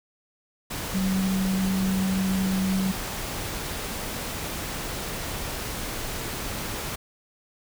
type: tone in noise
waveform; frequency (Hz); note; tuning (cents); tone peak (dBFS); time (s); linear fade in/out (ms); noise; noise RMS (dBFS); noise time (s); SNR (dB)
sine; 190; F#3; +46; -22; 0.94-2.92; 10; pink; -32; 0.7-6.96; +7
effects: none